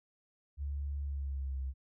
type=tone with pitch glide; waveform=sine; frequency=71 to 66.25 Hz; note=C#2 to C2; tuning=+42 to +22 cents; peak=-34 dBFS; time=0.57-1.74 s; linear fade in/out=50 ms; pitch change=-120 cents; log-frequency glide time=1.02-1.62 s; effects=none